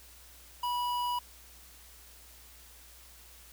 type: tone with notch filter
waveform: square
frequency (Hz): 977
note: B5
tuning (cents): -19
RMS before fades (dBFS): -32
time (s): 0.63-1.19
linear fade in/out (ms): 5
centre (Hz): 7800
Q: 0.82
effects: added 60 Hz sine -57 dBFS peak until 3.52 s + white hiss -55 dBFS RMS until 3.52 s